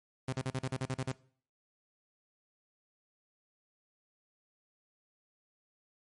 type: tone bursts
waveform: sawtooth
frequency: 130.81 Hz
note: C3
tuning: in tune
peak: -28 dBFS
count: 10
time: 0.28-1.119 s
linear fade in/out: 5 ms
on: 47 ms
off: 41 ms
effects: noise-tail reverb RT60 0.5 s tail -20 dB re dry + MP3 48 kbps